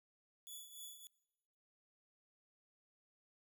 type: tone with tremolo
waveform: 10% pulse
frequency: 3425 Hz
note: A7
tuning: 47 cents flat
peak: -40 dBFS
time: 0.47-1.07 s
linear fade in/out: 0 ms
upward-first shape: triangle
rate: 3.4 Hz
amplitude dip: 70%
effects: noise-tail reverb RT60 1.0 s tail -23 dB re dry